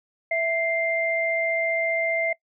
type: tone pair together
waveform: sine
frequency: 660 / 2095 Hz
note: E5 / C7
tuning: +2 / +2 cents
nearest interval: octave + minor sixth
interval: 2000 cents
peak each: -24 / -24 dBFS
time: 0.31-2.33 s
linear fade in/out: 5 ms
effects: noise-tail reverb RT60 0.1 s tail -22 dB re dry